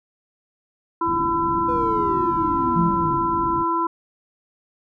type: harmonic tone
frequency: 335.2 Hz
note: E4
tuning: 29 cents sharp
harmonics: 1 / 3 / 4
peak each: -25 / -20 / -28 dBFS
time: 1.01-3.87 s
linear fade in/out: 5 ms
type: low-pass noise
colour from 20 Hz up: white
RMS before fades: -32 dBFS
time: 1.04-3.65 s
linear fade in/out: 50 ms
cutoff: 330 Hz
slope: 48 dB/octave
type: linear sweep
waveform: triangle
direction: down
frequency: 497.8 to 130.81 Hz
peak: -24 dBFS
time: 1.68-3.18 s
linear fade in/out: 10 ms
type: tone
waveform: sine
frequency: 171.2 Hz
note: F3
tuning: 34 cents flat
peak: -18 dBFS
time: 2.76-2.89 s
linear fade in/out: 5 ms
effects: none